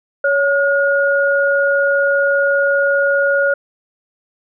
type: tone pair together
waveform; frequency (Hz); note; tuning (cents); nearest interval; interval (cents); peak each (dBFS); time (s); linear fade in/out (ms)
sine; 560 / 1434.9; C#5 / F6; +18 / +46; octave + major third; 1628; -14 / -15; 0.24-3.54; 5
effects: none